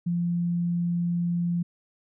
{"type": "tone", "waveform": "sine", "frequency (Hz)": 172.9, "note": "F3", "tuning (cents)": -17, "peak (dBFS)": -23, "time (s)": [0.06, 1.63], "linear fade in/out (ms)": 10, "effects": []}